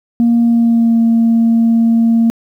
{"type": "tone with pitch glide", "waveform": "sine", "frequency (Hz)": [234.5, 229.4], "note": ["A#3", "A#3"], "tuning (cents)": [11, -28], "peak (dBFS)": -6, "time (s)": [0.2, 2.3], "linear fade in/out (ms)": 0, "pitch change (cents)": -39, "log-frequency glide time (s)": [0.4, 1], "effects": ["tanh soft clip ceiling -5 dBFS", "8-bit"]}